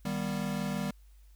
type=chord; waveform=square; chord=Eb augmented; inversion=none; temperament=equal with one note detuned; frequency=155.56 / 196 / 241.9 Hz; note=Eb3 / G3 / B3; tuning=0 / 0 / -36 cents; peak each=-38 / -34 / -38 dBFS; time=0.05-0.91 s; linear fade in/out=5 ms; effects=added 50 Hz sine -53 dBFS peak until 1.35 s + white hiss -70 dBFS RMS until 1.35 s